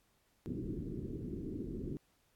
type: low-pass noise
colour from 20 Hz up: white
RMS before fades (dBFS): -41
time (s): 0.46-1.97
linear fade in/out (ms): 0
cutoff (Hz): 380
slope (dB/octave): 48
effects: pink hiss -74 dBFS RMS until 2.35 s + AAC 64 kbps